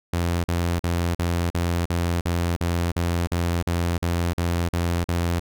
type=tone bursts; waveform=sawtooth; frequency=86 Hz; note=F2; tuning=26 cents flat; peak=-17 dBFS; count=15; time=0.13-5.396 s; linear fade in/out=5 ms; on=310 ms; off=44 ms; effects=none